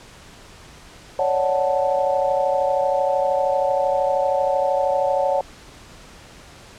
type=chord; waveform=sine; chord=D major seventh; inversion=third; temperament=equal; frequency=554.4 / 587.3 / 740 / 880 Hz; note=C#5 / D5 / F#5 / A5; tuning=0 / 0 / 0 / 0 cents; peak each=-20 / -25 / -23 / -25 dBFS; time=1.19-5.41 s; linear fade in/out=2 ms; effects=pink hiss -44 dBFS RMS until 6.78 s + low-pass 8000 Hz 12 dB/octave